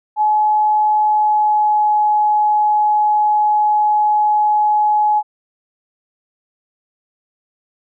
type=tone with pitch glide; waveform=sine; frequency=850 to 844.6 Hz; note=G#5 to G#5; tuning=+40 to +29 cents; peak=-11 dBFS; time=0.16-5.23 s; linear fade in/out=50 ms; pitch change=-11 cents; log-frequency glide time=1.04-1.94 s; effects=none